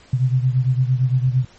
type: beating tone pair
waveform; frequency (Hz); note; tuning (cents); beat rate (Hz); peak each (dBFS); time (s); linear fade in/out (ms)
sine; 126 / 134.8; B2 / C#3; +35 / -48; 8.8; -16 / -20; 0.13-1.45; 5
effects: pink hiss -49 dBFS RMS until 1.58 s + MP3 32 kbps